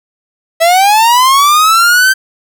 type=linear sweep; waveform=45% pulse; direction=up; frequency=647 to 1568 Hz; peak=-5 dBFS; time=0.6-2.14 s; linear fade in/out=20 ms; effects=none